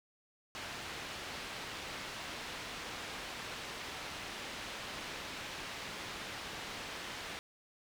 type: low-pass noise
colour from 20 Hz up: white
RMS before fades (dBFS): -44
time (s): 0.55-7.39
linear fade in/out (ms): 0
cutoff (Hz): 3400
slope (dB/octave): 12
effects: none